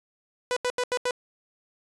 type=tone bursts; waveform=sawtooth; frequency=495.7 Hz; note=B4; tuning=6 cents sharp; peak=-20 dBFS; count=5; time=0.51-1.109 s; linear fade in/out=0 ms; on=55 ms; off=81 ms; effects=resampled to 22050 Hz